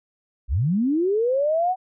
sine linear sweep, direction up, 46.36 to 760 Hz, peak -18 dBFS, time 0.48-1.76 s, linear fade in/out 50 ms, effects none

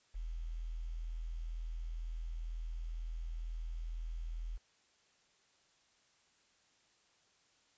sine tone with quantisation, 41.05 Hz, E1, 6 cents flat, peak -38 dBFS, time 0.14-4.58 s, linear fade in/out 20 ms, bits 11, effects white hiss -71 dBFS RMS until 7.77 s + resampled to 16000 Hz

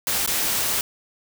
white noise with dropouts, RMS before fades -23 dBFS, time 0.07-0.81 s, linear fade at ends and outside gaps 1 ms, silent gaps 0.262-0.275 s, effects none

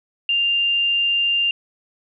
sine tone, 2794 Hz, F7, in tune, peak -16 dBFS, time 0.29-1.51 s, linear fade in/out 2 ms, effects none

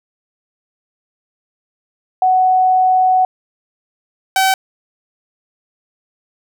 sine / sawtooth tone pair in turn, 744 / 764.9 Hz, F#5 / G5, +9 / -43 cents, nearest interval unison, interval 48 cents, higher second, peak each -9 / -7 dBFS, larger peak second, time 2.22-3.25 / 4.36-4.54 s, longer first, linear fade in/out 2 ms, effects none

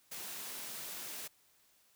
white high-pass noise, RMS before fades -44 dBFS, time 0.11-1.28 s, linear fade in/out 10 ms, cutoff 120 Hz, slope 24 dB/octave, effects white hiss -69 dBFS RMS until 1.95 s

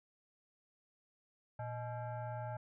sine tone with frequency modulation, 117.3 Hz, A#2, 11 cents sharp, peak -39 dBFS, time 1.59-2.57 s, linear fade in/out 5 ms, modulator 738 Hz, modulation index 1.1, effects none

